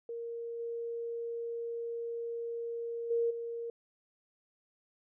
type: tone with level steps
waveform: sine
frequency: 466.2 Hz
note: A#4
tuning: in tune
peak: -37 / -35 / -27 / -36 dBFS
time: 0.09-3.7 s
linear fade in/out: 2 ms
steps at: 0.59 / 3.1 / 3.3 s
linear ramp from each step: 10 ms
effects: none